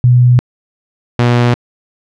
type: tone pair in turn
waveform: sine / sawtooth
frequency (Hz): 123.47 / 120.93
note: B2 / B2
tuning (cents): 0 / -36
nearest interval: unison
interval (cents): 36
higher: first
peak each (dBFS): -4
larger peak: neither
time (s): 0.04-0.39 / 1.19-1.54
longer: neither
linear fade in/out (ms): 0
effects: low-pass 4000 Hz 12 dB/octave